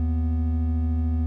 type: tone pair together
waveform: triangle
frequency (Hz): 77.77 / 246.9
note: D#2 / B3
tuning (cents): 0 / 0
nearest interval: octave + minor sixth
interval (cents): 2000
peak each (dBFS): -19 / -28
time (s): 0-1.26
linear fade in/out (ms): 0
effects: none